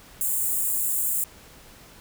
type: high-pass noise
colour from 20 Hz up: white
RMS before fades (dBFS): -25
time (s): 0.21-1.24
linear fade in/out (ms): 0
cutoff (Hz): 7100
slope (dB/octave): 96
effects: pink hiss -49 dBFS RMS until 2 s